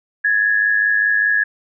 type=tone pair together; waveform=sine; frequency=1670 / 1775 Hz; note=G#6 / A6; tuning=+9 / +15 cents; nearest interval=minor second; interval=106 cents; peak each=-14 / -20 dBFS; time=0.24-1.44 s; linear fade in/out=10 ms; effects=none